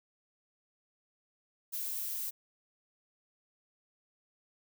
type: noise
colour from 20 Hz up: violet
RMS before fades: -37 dBFS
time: 1.72-2.31 s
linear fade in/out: 20 ms
effects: none